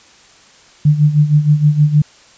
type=tone with tremolo; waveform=sine; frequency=149.3 Hz; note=D3; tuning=29 cents sharp; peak=-5 dBFS; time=0.85-2.02 s; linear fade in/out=5 ms; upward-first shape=sine; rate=6.4 Hz; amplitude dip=75%; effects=white hiss -45 dBFS RMS until 2.37 s + resampled to 16000 Hz